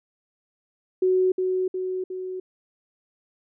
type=tone with echo; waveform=sine; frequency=371.2 Hz; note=F#4; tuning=6 cents sharp; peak=-17 dBFS; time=1.02-1.32 s; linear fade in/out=5 ms; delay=360 ms; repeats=3; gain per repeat=-4 dB; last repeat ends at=2.4 s; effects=none